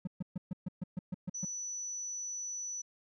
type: tone bursts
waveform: triangle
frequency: 181.9 Hz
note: F#3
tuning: 29 cents flat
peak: -31 dBFS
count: 10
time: 0.05-1.45 s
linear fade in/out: 5 ms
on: 23 ms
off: 130 ms
type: tone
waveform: sine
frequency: 5950 Hz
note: F#8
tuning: 9 cents sharp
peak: -37 dBFS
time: 1.34-2.82 s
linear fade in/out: 10 ms
effects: none